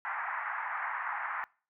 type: band-pass noise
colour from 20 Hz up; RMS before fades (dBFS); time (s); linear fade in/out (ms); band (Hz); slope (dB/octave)
pink; -36; 0.05-1.44; 0; 820 to 2000; 48
effects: noise-tail reverb RT60 0.4 s tail -24 dB re dry